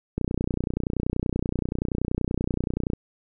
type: click train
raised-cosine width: 3 ms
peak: -12 dBFS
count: 85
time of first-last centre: 0.18-2.934 s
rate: 30.5 Hz
effects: none